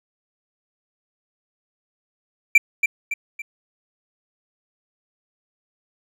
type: tone with echo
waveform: triangle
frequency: 2349 Hz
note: D7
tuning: in tune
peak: -6 dBFS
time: 2.55-2.58 s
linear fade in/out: 5 ms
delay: 280 ms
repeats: 3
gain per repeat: -7 dB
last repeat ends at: 3.42 s
effects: none